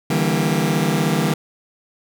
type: chord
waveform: sawtooth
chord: E half-diminished seventh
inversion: third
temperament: just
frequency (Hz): 148.33 / 164.81 / 197.78 / 237.3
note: D3 / E3 / G3 / Bb3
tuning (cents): +18 / 0 / +16 / +31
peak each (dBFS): -18 / -17 / -18 / -20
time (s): 0.1-1.34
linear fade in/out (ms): 5
effects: none